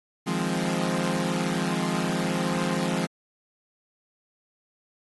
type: chord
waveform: sawtooth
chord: F minor seventh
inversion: third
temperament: equal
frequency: 155.56 / 174.61 / 207.7 / 261.6 Hz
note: Eb3 / F3 / Ab3 / C4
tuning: 0 / 0 / 0 / 0 cents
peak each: -29 / -24 / -26 / -27 dBFS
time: 0.26-3.07 s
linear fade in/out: 20 ms
effects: AAC 32 kbps